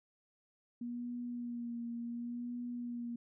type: tone with vibrato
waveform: sine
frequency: 238.7 Hz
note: A#3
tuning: 41 cents sharp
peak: -38 dBFS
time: 0.81-3.16 s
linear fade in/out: 5 ms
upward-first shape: sine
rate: 0.69 Hz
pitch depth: 28 cents each way
effects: none